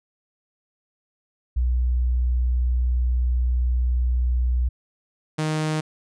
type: tone pair in turn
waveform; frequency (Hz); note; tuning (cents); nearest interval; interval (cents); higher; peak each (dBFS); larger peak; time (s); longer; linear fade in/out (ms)
sine / sawtooth; 61.5 / 155.36; B1 / D#3; -7 / -2; octave + major third; 1605; second; -18; neither; 1.56-4.69 / 5.38-5.81; first; 10
effects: resampled to 22050 Hz